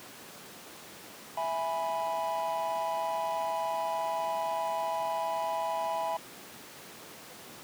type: chord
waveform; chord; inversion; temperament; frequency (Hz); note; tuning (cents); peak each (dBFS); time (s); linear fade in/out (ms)
triangle; E major; none; equal; 659.3 / 830.6 / 987.8; E5 / G#5 / B5; 0 / 0 / 0; -32; 1.37-6.17; 5
effects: pink hiss -47 dBFS RMS until 7.63 s + high-pass 200 Hz 12 dB/octave